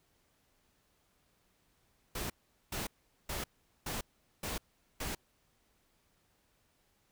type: noise bursts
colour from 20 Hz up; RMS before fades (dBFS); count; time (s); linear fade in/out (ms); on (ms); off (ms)
pink; -38; 6; 2.15-5.15; 5; 150; 420
effects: pink hiss -73 dBFS RMS until 7.11 s